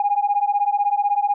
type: beating tone pair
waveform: sine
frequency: 809 / 825 Hz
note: G#5 / G#5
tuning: -46 / -12 cents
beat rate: 16 Hz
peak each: -19 dBFS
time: 0-1.34 s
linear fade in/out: 2 ms
effects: tanh soft clip ceiling -10 dBFS